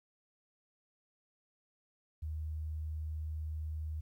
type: tone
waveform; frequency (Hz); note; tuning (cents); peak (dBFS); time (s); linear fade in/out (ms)
sine; 77.78; D#2; 0; -36; 2.22-4.01; 10
effects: 12-bit